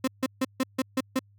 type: tone bursts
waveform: 35% pulse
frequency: 261.6 Hz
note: C4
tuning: in tune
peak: -21 dBFS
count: 7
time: 0.04-1.192 s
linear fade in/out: 5 ms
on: 36 ms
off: 150 ms
effects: added 101 Hz sine -56 dBFS peak until 1.38 s